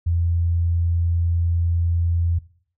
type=tone; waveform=sine; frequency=85 Hz; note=F2; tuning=46 cents flat; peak=-17 dBFS; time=0.06-2.39 s; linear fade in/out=10 ms; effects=noise-tail reverb RT60 0.5 s tail -19 dB re dry